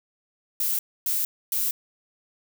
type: noise bursts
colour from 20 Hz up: violet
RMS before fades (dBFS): -25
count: 3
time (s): 0.6-1.71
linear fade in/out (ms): 2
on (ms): 190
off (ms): 270
effects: none